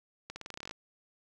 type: accelerating click train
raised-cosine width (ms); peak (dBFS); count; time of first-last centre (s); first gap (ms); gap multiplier
0.2; -24; 13; 0.3-0.711; 60; 0.89
effects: none